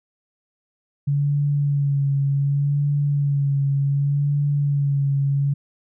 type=tone with vibrato; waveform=sine; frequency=141.7 Hz; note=C#3; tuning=38 cents sharp; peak=-17 dBFS; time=1.07-5.54 s; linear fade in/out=10 ms; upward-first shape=sine; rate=0.67 Hz; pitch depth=31 cents each way; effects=none